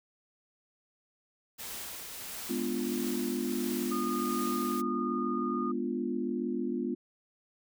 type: noise with tremolo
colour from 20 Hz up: white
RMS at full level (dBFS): -40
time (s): 1.58-4.82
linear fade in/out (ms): 20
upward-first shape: triangle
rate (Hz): 1.5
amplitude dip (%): 35
type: chord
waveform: sine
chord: G# diminished seventh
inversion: none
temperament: equal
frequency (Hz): 207.7 / 246.9 / 293.7 / 349.2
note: G#3 / B3 / D4 / F4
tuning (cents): 0 / 0 / 0 / 0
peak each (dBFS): -37 / -33 / -39 / -35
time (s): 2.49-6.95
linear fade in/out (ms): 10
type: tone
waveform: sine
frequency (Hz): 1224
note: D#6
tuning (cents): -29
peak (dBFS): -34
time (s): 3.91-5.72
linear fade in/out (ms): 10
effects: none